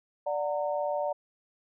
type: chord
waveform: sine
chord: D augmented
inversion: none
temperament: just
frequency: 587.3 / 734.2 / 917.7 Hz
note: D5 / F#5 / A#5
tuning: 0 / -14 / -27 cents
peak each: -29 / -34 / -35 dBFS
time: 0.26-1.13 s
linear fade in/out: 10 ms
effects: none